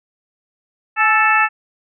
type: harmonic tone with a mistuned harmonic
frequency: 440 Hz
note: A4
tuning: in tune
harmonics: 2 / 3 / 4 / 5 / 6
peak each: -18 / -16 / -16 / -23 / -18 dBFS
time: 0.96-1.49 s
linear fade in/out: 50 ms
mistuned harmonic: 2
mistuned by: -51 cents
effects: none